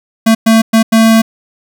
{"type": "tone bursts at uneven times", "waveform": "square", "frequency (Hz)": 224.1, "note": "A3", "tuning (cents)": 32, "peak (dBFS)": -5, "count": 4, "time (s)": [[0.26, 0.35], [0.46, 0.62], [0.73, 0.83], [0.92, 1.22]], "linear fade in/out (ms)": 10, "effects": []}